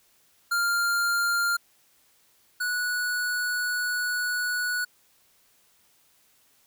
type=tone pair in turn; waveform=square; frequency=1398 / 1470 Hz; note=F6 / F#6; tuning=+1 / -12 cents; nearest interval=minor second; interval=87 cents; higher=second; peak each=-23 / -26 dBFS; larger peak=first; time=0.51-1.57 / 2.6-4.85 s; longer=second; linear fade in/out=10 ms; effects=white hiss -63 dBFS RMS until 6.66 s